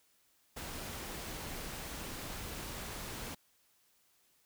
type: noise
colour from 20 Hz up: pink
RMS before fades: -43 dBFS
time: 0.56-3.35 s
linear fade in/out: 10 ms
effects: white hiss -71 dBFS RMS until 4.45 s